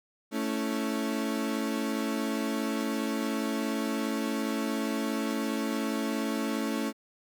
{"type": "chord", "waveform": "35% pulse", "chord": "A major", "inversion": "none", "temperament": "equal", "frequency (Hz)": [220, 277.2, 329.6], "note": ["A3", "C#4", "E4"], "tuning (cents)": [0, 0, 0], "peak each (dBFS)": [-30, -31, -34], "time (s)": [0.31, 6.93], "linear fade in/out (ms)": 50, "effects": []}